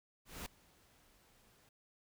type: noise with ADSR envelope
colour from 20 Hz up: pink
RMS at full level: -44 dBFS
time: 0.25-1.69 s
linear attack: 210 ms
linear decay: 4 ms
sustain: -24 dB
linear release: 3 ms
effects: none